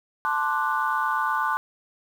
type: chord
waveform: sine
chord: D dominant seventh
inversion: second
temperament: equal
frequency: 880 / 1046.5 / 1174.7 / 1480 Hz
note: A5 / C6 / D6 / F#6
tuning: 0 / 0 / 0 / 0 cents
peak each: -27 dBFS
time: 0.25-1.57 s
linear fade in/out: 0 ms
effects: tanh soft clip ceiling -12 dBFS + 8-bit